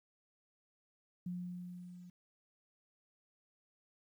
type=tone with level ramp; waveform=sine; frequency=178.3 Hz; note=F3; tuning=36 cents sharp; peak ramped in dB=-37 to -51 dBFS; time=1.26-2.1 s; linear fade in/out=5 ms; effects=12-bit